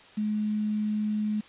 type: tone with quantisation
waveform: sine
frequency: 212 Hz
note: G#3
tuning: 36 cents sharp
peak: -25 dBFS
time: 0.17-1.41 s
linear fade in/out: 10 ms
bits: 8
effects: white hiss -52 dBFS RMS until 1.48 s + resampled to 8000 Hz